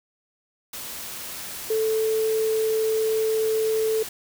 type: tone in noise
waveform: sine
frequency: 440 Hz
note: A4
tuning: in tune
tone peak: -20 dBFS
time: 1.7-4.03 s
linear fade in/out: 5 ms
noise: white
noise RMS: -35 dBFS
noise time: 0.73-4.09 s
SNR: +12 dB
effects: none